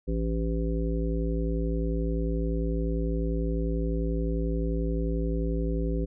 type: harmonic tone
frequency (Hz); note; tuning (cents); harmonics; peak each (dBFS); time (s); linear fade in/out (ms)
55.7; A1; +22; 1 / 3 / 5 / 7 / 9; -27 / -32 / -34 / -35 / -37; 0.07-6.06; 20
effects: none